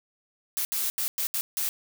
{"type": "noise bursts at uneven times", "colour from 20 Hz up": "blue", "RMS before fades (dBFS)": -28, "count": 6, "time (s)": [[0.57, 0.65], [0.72, 0.9], [0.98, 1.08], [1.18, 1.27], [1.34, 1.41], [1.57, 1.69]], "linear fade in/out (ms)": 0, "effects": []}